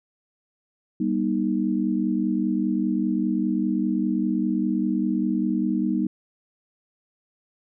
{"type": "chord", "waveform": "sine", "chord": "G augmented", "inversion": "none", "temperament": "equal with one note detuned", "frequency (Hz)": [196, 241, 311.1], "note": ["G3", "B3", "D#4"], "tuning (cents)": [0, -42, 0], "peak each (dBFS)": -25, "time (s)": [1, 6.07], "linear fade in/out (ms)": 5, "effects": []}